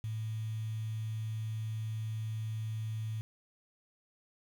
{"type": "tone with quantisation", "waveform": "sine", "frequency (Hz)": 110, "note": "A2", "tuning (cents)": 0, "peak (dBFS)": -34, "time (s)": [0.04, 3.21], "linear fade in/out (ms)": 0, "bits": 9, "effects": []}